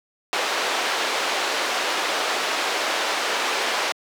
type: band-pass noise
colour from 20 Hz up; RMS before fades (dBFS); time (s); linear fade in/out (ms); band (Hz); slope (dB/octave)
pink; -24; 0.33-3.92; 0; 500 to 4900; 12
effects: high-pass 300 Hz 12 dB/octave